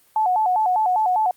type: tone with vibrato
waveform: sine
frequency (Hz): 797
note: G5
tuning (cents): +28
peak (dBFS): -16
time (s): 0.16-1.31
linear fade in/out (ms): 2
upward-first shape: square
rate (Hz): 5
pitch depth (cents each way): 150
effects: white hiss -57 dBFS RMS until 1.36 s + Opus 32 kbps